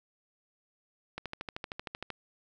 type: click train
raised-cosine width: 0.3 ms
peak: -21 dBFS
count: 13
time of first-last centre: 1.18-2.103 s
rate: 13 Hz
effects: none